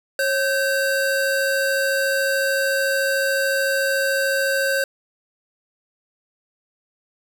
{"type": "tone pair together", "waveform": "square", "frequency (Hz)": [546, 1544.3], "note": ["C#5", "G6"], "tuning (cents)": [-26, -26], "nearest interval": "octave + tritone", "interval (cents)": 1800, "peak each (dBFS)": -22, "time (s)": [0.19, 4.84], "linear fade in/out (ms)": 2, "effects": []}